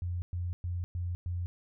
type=tone bursts; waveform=sine; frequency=88.1 Hz; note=F2; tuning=16 cents sharp; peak=-31 dBFS; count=5; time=0.02-1.46 s; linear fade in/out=0 ms; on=200 ms; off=110 ms; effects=none